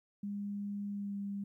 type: tone with pitch glide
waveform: sine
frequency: 202.8 to 200.2 Hz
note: G#3 to G3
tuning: -41 to +37 cents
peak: -36 dBFS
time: 0.23-1.44 s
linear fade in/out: 5 ms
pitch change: -22 cents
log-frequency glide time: 0.91-1.17 s
effects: 13-bit